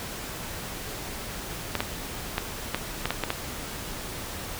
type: clicks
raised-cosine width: 0.3 ms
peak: -9 dBFS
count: 8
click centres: 1.753 / 1.805 / 2.381 / 2.746 / 3.056 / 3.106 / 3.237 / 3.304 s
effects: pink hiss -36 dBFS RMS until 4.59 s